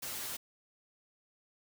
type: noise with comb filter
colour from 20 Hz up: white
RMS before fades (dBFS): -40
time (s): 0.02-0.37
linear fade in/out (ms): 10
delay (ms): 7.7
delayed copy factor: +0.6
effects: none